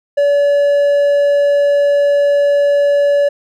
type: tone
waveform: triangle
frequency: 572 Hz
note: D5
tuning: 46 cents flat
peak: -7 dBFS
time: 0.17-3.29 s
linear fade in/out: 10 ms
effects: none